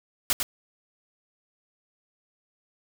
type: noise with echo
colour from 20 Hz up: white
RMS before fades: -23 dBFS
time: 0.3-0.33 s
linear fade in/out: 0 ms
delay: 100 ms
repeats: 1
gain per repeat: -5 dB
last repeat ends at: 0.43 s
effects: none